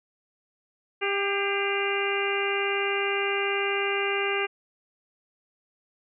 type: harmonic tone with a mistuned harmonic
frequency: 397.9 Hz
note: G4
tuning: 26 cents sharp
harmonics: 1 / 2 / 3 / 4 / 5 / 6 / 7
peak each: -28 / -34 / -34 / -33 / -33 / -32 / -32 dBFS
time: 1.01-4.47 s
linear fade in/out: 20 ms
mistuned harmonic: 5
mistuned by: +49 cents
effects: none